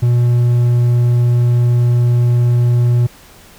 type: tone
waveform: triangle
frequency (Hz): 120.8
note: B2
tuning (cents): -38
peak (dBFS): -7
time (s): 0.02-3.07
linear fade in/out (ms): 10
effects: pink hiss -42 dBFS RMS until 3.58 s